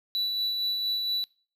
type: tone with tremolo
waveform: triangle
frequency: 3951 Hz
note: B7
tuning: in tune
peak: -23 dBFS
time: 0.15-1.24 s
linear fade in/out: 0 ms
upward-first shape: sine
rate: 4.3 Hz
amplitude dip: 30%
effects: noise-tail reverb RT60 0.4 s tail -23 dB re dry